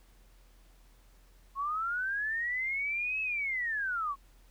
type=linear two-way sweep; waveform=sine; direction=up then down; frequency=1078 to 2600 to 1078 Hz; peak=-30 dBFS; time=1.55-4.16 s; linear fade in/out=50 ms; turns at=3.21 s; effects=added 42 Hz sine -57 dBFS peak until 4.5 s + pink hiss -66 dBFS RMS until 4.5 s